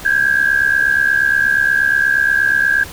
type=tone pair together; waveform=sine; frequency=1583 / 1651.4 Hz; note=G6 / G#6; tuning=+17 / -10 cents; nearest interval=minor second; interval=73 cents; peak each=-14 dBFS; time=0.05-2.84 s; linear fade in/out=5 ms; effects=pink hiss -33 dBFS RMS until 2.92 s